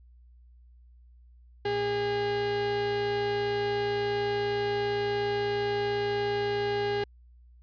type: tone pair together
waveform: 35% pulse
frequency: 116.29 / 408 Hz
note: A#2 / G#4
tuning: -4 / -31 cents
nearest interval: octave + minor seventh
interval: 2173 cents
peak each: -37 / -25 dBFS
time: 1.65-7.04 s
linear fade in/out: 5 ms
effects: added 60 Hz sine -52 dBFS peak until 7.62 s + resampled to 11025 Hz